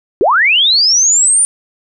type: linear sweep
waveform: sine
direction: up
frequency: 319.5 to 9350 Hz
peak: -7 dBFS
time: 0.21-1.45 s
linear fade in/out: 0 ms
effects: none